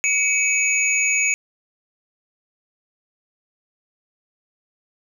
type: tone cluster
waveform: sine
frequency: 2260 / 2565 / 6780 Hz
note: C#7 / E7 / G#8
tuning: +33 / -48 / +35 cents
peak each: -21 dBFS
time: 0.04-1.34 s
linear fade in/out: 0 ms
effects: 8-bit